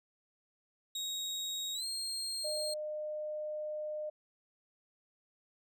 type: tone with pitch glide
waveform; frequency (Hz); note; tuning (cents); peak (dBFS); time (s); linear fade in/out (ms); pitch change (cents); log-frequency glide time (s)
30% pulse; 3778 to 4216; A#7 to C8; +22 to +12; -33; 0.95-2.74; 5; +190; 1.74-1.85
type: tone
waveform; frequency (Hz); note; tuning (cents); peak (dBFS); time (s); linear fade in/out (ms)
sine; 608; D#5; -40; -36; 2.44-4.1; 10
effects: none